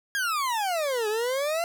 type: exponential two-way sweep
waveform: 40% pulse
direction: down then up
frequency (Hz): 1661.2 to 415.3 to 695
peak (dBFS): -24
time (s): 0.15-1.64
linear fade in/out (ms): 0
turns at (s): 1.08
effects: none